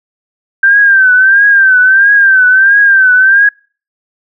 sine tone with vibrato, 1568 Hz, G6, in tune, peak -3 dBFS, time 0.63-3.49 s, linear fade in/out 5 ms, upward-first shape triangle, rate 1.5 Hz, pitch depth 100 cents each way, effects noise-tail reverb RT60 0.4 s tail -26 dB re dry

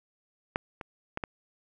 clicks, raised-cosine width 0.5 ms, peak -12 / -23 / -17 / -17 dBFS, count 4, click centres 0.559 / 0.812 / 1.174 / 1.238 s, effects none

